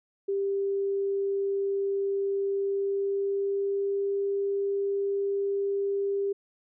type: tone with pitch glide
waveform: sine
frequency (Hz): 395.2 to 397.9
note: G4 to G4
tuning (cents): +14 to +26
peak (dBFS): -25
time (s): 0.28-6.33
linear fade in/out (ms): 10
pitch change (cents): +12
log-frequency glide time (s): 2.53-4.13
effects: none